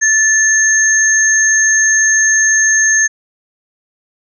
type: tone pair together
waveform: sine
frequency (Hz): 1754 / 6400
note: A6 / G8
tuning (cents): -6 / +35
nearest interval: octave + minor seventh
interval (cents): 2241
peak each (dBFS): -11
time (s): 0.01-3.08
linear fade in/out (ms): 20
effects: none

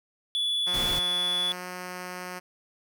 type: tone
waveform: triangle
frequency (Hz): 3431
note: A7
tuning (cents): -44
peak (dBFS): -23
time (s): 0.35-1.52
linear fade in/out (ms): 0
type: tone with pitch glide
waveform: 5% pulse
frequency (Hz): 178.8 to 181.09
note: F3 to F#3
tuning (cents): +41 to -37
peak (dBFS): -24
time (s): 0.66-2.4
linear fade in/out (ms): 20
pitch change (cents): +22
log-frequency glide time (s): 1.35-1.67
type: noise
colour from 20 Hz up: pink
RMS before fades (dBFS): -33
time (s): 0.73-1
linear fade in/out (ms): 20
effects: none

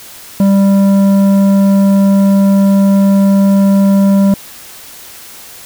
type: tone with tanh clipping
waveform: sine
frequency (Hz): 196.9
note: G3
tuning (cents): +8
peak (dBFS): -7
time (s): 0.4-4.34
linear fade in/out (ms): 2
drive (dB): 10
effects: white hiss -33 dBFS RMS until 5.65 s

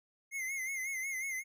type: tone with vibrato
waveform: square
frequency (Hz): 2113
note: C7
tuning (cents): +16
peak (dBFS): -36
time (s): 0.31-1.44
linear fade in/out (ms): 50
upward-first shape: sine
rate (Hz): 5.5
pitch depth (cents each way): 71
effects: none

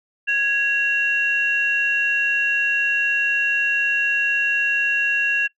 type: tone pair together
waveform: sine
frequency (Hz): 1661.2 / 2742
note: G#6 / F7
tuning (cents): 0 / -32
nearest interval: major sixth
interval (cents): 868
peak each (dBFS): -19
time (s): 0.27-5.48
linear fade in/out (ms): 20
effects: noise-tail reverb RT60 0.1 s tail -20 dB re dry + tanh soft clip ceiling -9 dBFS

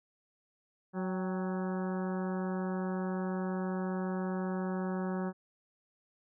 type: harmonic tone with a mistuned harmonic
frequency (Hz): 185.5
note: F#3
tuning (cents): +5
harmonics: 1 / 2 / 3 / 4 / 5 / 6 / 7 / 8 / 9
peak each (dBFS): -33 / -39 / -43 / -45 / -47 / -49 / -50 / -51 / -52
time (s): 0.93-5.33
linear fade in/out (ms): 50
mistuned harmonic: 4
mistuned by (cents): +61
effects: none

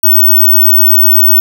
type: tone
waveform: sine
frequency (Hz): 15804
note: B9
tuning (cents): 0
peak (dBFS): -3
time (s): 0.03-1.4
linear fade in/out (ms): 5
effects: none

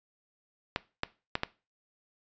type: clicks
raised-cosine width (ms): 0.3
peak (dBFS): -12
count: 4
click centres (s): 0.761 / 1.034 / 1.354 / 1.434
effects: noise-tail reverb RT60 0.3 s tail -19 dB re dry + resampled to 16000 Hz

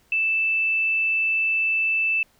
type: tone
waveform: sine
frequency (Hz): 2642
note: E7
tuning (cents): +3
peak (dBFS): -19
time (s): 0.12-2.23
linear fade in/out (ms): 2
effects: pink hiss -61 dBFS RMS until 2.39 s

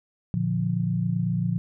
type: chord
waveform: sine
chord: Bb major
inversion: none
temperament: equal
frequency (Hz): 116.54 / 146.83 / 174.61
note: Bb2 / D3 / F3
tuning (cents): 0 / 0 / 0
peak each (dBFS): -27 / -29 / -25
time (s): 0.34-1.58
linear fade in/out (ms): 0
effects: none

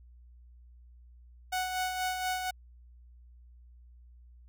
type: tone with tremolo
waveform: sawtooth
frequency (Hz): 740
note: F#5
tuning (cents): 0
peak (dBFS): -25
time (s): 1.52-2.51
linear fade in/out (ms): 10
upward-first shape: sine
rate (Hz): 4.2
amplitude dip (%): 45
effects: added 60 Hz sine -52 dBFS peak until 4.48 s

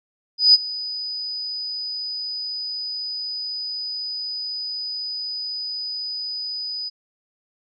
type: tone with ADSR envelope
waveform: sine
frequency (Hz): 4978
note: D#8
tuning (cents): 0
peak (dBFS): -7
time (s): 0.38-6.9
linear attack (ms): 160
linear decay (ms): 27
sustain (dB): -19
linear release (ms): 23
effects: none

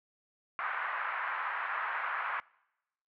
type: band-pass noise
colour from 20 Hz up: pink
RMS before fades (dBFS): -35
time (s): 0.59-2.4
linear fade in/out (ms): 0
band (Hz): 1000 to 1900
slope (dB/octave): 24
effects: noise-tail reverb RT60 0.9 s tail -25 dB re dry + low-pass 3000 Hz 12 dB/octave

